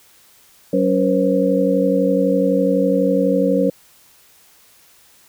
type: tone cluster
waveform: sine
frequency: 188.7 / 280.3 / 483 / 535 Hz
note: F#3 / C#4 / B4 / C5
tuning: +34 / +19 / -39 / +38 cents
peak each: -19 dBFS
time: 0.73-3.7 s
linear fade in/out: 5 ms
effects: white hiss -51 dBFS RMS until 5.28 s